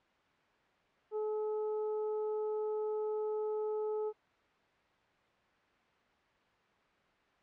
harmonic tone, 428.1 Hz, A4, 47 cents flat, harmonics 1 / 2 / 3, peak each -33 / -46 / -53 dBFS, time 1.11-4.13 s, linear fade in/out 50 ms, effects white hiss -68 dBFS RMS until 7.42 s + low-pass 2000 Hz 12 dB/octave

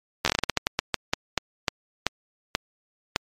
slowing click train, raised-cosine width 0.2 ms, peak -3 dBFS, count 19, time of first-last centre 0.25-3.161 s, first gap 12 ms, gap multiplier 1.26, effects MP3 64 kbps

